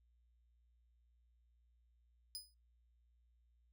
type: tone with exponential decay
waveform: sawtooth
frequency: 5000 Hz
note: D#8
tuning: 8 cents sharp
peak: -38 dBFS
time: 2.35-2.54 s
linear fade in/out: 0 ms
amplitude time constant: 41 ms
effects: noise-tail reverb RT60 0.3 s tail -26 dB re dry + added 59 Hz sine -70 dBFS peak until 3.72 s